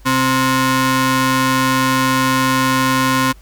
sawtooth ring-modulated tone, 392.6 Hz, G4, 3 cents sharp, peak -6 dBFS, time 0.05-3.33 s, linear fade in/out 20 ms, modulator 655 Hz, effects added 50 Hz sine -39 dBFS peak until 3.41 s + pink hiss -51 dBFS RMS until 3.41 s

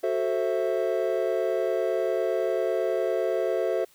triangle chord, F# half-diminished seventh, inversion none, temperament equal with one note detuned, 370 / 440 / 527.8 / 659.3 Hz, F#4 / A4 / C5 / E5, 0 / 0 / +15 / 0 cents, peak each -27 dBFS, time 0.03-3.85 s, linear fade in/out 10 ms, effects white hiss -59 dBFS RMS until 3.94 s

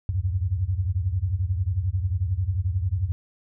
sine tone cluster, 71.5 / 89.8 / 101 Hz, D2 / F2 / G#2, -46 / +49 / -48 cents, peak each -32 / -24 / -27 dBFS, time 0.09-3.12 s, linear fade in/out 0 ms, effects none

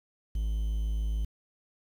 triangle tone with quantisation, 53.4 Hz, G#1, 49 cents sharp, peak -25 dBFS, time 0.35-1.25 s, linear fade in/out 5 ms, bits 9, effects none

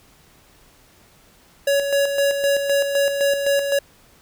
square tone with tremolo, 561 Hz, C#5, 21 cents sharp, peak -16 dBFS, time 1.67-3.79 s, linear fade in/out 5 ms, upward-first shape square, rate 3.9 Hz, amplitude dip 50%, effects pink hiss -53 dBFS RMS until 4.21 s

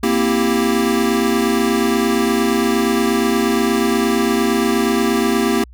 square chord, C dominant seventh, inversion third, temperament equal, 233.1 / 261.6 / 329.6 / 392 Hz, Bb3 / C4 / E4 / G4, 0 / 0 / 0 / 0 cents, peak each -19 / -22 / -22 / -20 dBFS, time 0.03-5.64 s, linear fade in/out 5 ms, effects added 60 Hz sine -38 dBFS peak until 5.73 s

